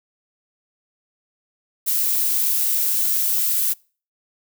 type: noise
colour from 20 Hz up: violet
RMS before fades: -20 dBFS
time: 1.86-3.74 s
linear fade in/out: 20 ms
effects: noise-tail reverb RT60 0.4 s tail -26 dB re dry